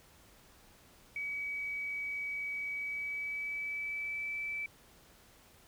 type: tone with pitch glide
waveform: sine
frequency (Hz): 2274 to 2316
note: C#7 to D7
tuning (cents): +44 to -25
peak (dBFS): -35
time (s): 1.16-4.66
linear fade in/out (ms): 2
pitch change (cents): +31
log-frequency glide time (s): 2.72-4.36
effects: pink hiss -61 dBFS RMS until 5.67 s